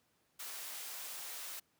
white high-pass noise, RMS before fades -45 dBFS, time 0.39-1.6 s, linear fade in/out 10 ms, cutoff 550 Hz, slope 12 dB/octave, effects pink hiss -75 dBFS RMS until 1.79 s + high-pass 100 Hz 12 dB/octave

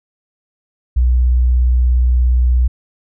sine tone with vibrato, 61.7 Hz, B1, 1 cent flat, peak -9 dBFS, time 0.96-2.68 s, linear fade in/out 10 ms, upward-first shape sine, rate 17 Hz, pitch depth 16 cents each way, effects none

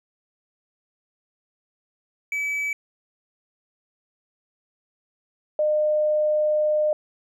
triangle / sine tone pair in turn, 2293 / 607.3 Hz, D7 / D#5, -42 / -42 cents, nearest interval octave + major seventh, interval 2300 cents, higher first, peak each -22 / -18 dBFS, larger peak second, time 2.32-2.73 / 5.59-6.93 s, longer second, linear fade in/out 2 ms, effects none

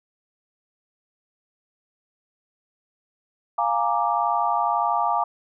sine chord, Bb dominant seventh, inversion second, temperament equal, 698.5 / 830.6 / 932.3 / 1174.7 Hz, F5 / Ab5 / Bb5 / D6, 0 / 0 / 0 / 0 cents, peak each -25 dBFS, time 3.58-5.24 s, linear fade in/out 5 ms, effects none

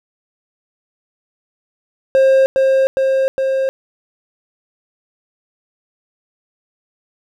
triangle tone with echo, 533 Hz, C5, 32 cents sharp, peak -6 dBFS, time 2.15-2.46 s, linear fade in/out 0 ms, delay 410 ms, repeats 3, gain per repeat -2 dB, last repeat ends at 3.69 s, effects none

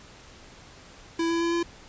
square tone with pitch steps, 332.1 / 335 / 337.9 / 340.8 Hz, E4 / E4 / E4 / F4, +13 / +28 / +43 / -42 cents, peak -24 dBFS, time 1.19-1.63 s, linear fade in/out 5 ms, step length 110 ms, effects pink hiss -49 dBFS RMS until 1.88 s + resampled to 16000 Hz

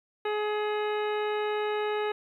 harmonic tone, 421.5 Hz, G#4, 26 cents sharp, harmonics 1 / 2 / 3 / 4 / 5 / 6 / 7 / 9, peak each -28 / -34 / -38 / -40 / -42 / -44 / -45 / -47 dBFS, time 0.25-2.12 s, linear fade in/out 5 ms, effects 11-bit

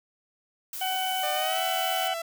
blue noise, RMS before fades -36 dBFS, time 0.73-2.08 s, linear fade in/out 2 ms
harmonic tone, 751 Hz, F#5, 26 cents sharp, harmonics 1 / 2 / 3 / 4, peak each -28 / -38 / -40 / -32 dBFS, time 0.81-2.14 s, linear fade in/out 5 ms
sawtooth tone with pitch glide, 601 to 666.9 Hz, D5 to E5, +40 to +20 cents, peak -27 dBFS, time 1.23-2.22 s, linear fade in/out 5 ms, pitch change +180 cents, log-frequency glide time 1.34-1.63 s
effects none

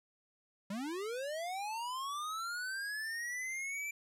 square linear sweep, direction up, 187.2 to 2349 Hz, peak -38 dBFS, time 0.7-3.91 s, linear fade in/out 5 ms, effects low-pass 12000 Hz 12 dB/octave + 13-bit

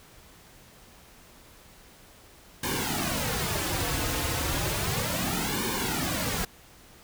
pink noise with flanger, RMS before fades -29 dBFS, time 2.63-6.45 s, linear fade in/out 5 ms, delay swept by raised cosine 1.5 to 5.2 ms, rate 0.33 Hz, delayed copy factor -0.85, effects pink hiss -53 dBFS RMS until 7.03 s

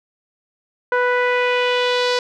sawtooth tone with low-pass filter sweep, 493.9 Hz, B4, in tune, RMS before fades -18 dBFS, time 0.92-2.19 s, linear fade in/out 2 ms, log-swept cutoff 1500 to 4700 Hz, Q 2.4, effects none

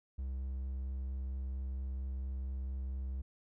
triangle tone with vibrato, 65.7 Hz, C2, 8 cents sharp, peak -34 dBFS, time 0.18-3.22 s, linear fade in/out 10 ms, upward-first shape sine, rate 4.4 Hz, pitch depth 9 cents each way, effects none

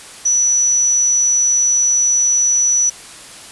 sine tone, 5920 Hz, F#8, in tune, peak -11 dBFS, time 0.25-2.9 s, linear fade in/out 10 ms, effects white hiss -36 dBFS RMS until 3.51 s + resampled to 24000 Hz

